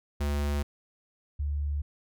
square / sine tone pair in turn, 72.3 / 72.58 Hz, D2 / D2, -27 / -20 cents, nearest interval unison, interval 7 cents, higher second, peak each -27 dBFS, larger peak neither, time 0.2-0.63 / 1.39-1.82 s, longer neither, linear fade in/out 10 ms, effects none

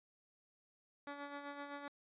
10% pulse tone with tremolo, 285.6 Hz, D4, 48 cents flat, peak -35 dBFS, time 1.07-1.88 s, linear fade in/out 2 ms, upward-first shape sine, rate 7.8 Hz, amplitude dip 50%, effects resampled to 8000 Hz

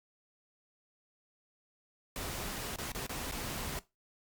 pink noise with dropouts, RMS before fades -39 dBFS, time 2.16-3.79 s, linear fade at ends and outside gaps 1 ms, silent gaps 2.76-2.785 / 2.919-2.948 / 3.066-3.094 / 3.312-3.321 s, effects noise-tail reverb RT60 0.2 s tail -17 dB re dry + Opus 48 kbps

